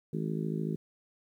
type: harmonic tone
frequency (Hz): 53.6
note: A1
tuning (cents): -45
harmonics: 3 / 4 / 5 / 6 / 7 / 8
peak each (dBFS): -33 / -36 / -42 / -42 / -39 / -44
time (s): 0.13-0.76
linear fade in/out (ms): 5
effects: 11-bit